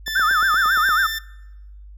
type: tone with pitch glide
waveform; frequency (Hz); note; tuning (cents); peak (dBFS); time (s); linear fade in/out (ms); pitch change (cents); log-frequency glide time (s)
20% pulse; 1760 to 1782.5; A6 to A6; 0 to +22; -19; 0.06-1.19; 10; +22; 0.52-0.82
type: click train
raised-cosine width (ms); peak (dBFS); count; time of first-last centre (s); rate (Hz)
1; -23; 8; 0.08-0.89; 8.64
type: tone with vibrato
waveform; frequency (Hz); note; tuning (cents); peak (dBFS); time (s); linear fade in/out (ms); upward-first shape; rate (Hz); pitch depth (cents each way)
sine; 1396.9; F6; 0; -15; 0.15-1.07; 10; sine; 7.3; 230
effects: noise-tail reverb RT60 1.0 s tail -24 dB re dry + added 50 Hz sine -38 dBFS peak until 1.97 s